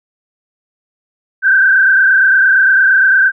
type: tone with frequency modulation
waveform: sine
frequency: 1557 Hz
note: G6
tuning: 12 cents flat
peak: -6 dBFS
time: 1.42-3.32 s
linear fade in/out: 50 ms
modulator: 28.7 Hz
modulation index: 1.9
effects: none